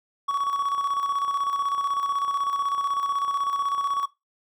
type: tone with tremolo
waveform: triangle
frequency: 1123 Hz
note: C#6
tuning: 22 cents sharp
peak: -19 dBFS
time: 0.28-4.06 s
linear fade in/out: 10 ms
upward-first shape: square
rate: 16 Hz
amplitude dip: 45%
effects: noise-tail reverb RT60 0.2 s tail -18 dB re dry